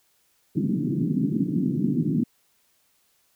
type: band-pass noise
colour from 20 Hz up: pink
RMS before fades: -24 dBFS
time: 0.55-2.24 s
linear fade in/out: 10 ms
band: 140 to 320 Hz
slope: 48 dB/octave
effects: white hiss -66 dBFS RMS until 3.35 s